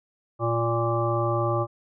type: harmonic tone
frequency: 116.54 Hz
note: A#2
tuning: in tune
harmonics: 1 / 3 / 5 / 7 / 9 / 10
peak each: -26 / -28 / -28 / -32 / -36 / -29 dBFS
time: 0.39-1.67 s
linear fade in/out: 50 ms
effects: none